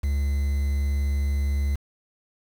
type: tone with quantisation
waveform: triangle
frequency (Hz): 70.6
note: C#2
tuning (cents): +32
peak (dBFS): -19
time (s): 0.03-1.76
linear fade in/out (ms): 10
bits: 7
effects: none